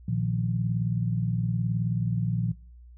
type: chord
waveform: sine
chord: Bb suspended fourth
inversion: none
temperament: equal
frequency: 116.54 / 155.56 / 174.61 Hz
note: Bb2 / Eb3 / F3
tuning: 0 / 0 / 0 cents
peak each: -27 / -31 / -29 dBFS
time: 0.08-2.52 s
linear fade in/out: 5 ms
effects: noise-tail reverb RT60 0.4 s tail -19 dB re dry + added 60 Hz sine -46 dBFS peak until 2.97 s